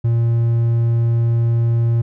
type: tone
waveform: triangle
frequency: 116.54 Hz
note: A#2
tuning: in tune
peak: -11 dBFS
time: 0.04-2.02 s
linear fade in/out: 10 ms
effects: none